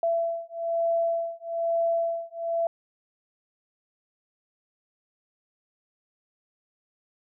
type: beating tone pair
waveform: sine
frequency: 670 / 671.1 Hz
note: E5 / E5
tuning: +28 / +31 cents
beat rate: 1.1 Hz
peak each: -27 dBFS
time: 0.03-2.67 s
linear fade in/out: 2 ms
effects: none